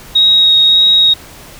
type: tone with vibrato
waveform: sine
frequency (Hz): 3774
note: A#7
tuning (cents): +21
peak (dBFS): -5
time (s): 0.15-1.14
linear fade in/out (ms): 10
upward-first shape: sine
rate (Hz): 1.7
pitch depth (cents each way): 9
effects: pink hiss -35 dBFS RMS until 1.59 s